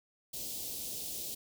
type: band-stop noise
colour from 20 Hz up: white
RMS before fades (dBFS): -40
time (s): 0.33-1.35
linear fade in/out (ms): 10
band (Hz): 630 to 3300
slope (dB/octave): 24
effects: none